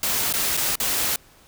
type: noise with dropouts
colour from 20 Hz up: white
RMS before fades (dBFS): -23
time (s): 0.03-1.16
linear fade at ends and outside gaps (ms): 2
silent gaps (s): 0.327-0.337 / 0.569-0.573 / 0.756-0.8
effects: pink hiss -53 dBFS RMS until 1.47 s